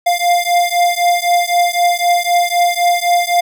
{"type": "beating tone pair", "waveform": "square", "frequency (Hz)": [698.5, 702.4], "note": ["F5", "F5"], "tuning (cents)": [0, 10], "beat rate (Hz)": 3.9, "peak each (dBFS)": -15, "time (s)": [0.06, 3.41], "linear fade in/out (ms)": 10, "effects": []}